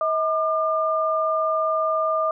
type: tone pair together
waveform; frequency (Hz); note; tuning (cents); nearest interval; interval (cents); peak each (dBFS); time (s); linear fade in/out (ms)
sine; 637 / 1202.5; D#5 / D6; +41 / +41; major seventh; 1100; -22; 0.01-2.31; 2
effects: none